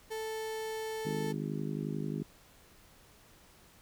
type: tone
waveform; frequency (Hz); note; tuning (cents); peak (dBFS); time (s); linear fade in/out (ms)
35% pulse; 440; A4; 0; -34; 0.1-1.33; 20
type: harmonic tone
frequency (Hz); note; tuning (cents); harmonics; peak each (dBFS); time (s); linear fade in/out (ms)
51.3; G#1; -21; 3 / 4 / 5 / 6 / 7 / 8; -37 / -39 / -41 / -43 / -44 / -45; 1.05-2.23; 5
effects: pink hiss -60 dBFS RMS until 3.81 s